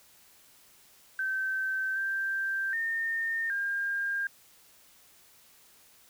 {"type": "tone with pitch steps", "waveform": "sine", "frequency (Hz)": [1546, 1575, 1823, 1606], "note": ["G6", "G6", "A#6", "G6"], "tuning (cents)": [-24, 8, -39, 41], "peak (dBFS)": -28, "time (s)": [1.19, 4.27], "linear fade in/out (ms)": 2, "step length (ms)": 770, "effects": ["white hiss -59 dBFS RMS until 6.09 s"]}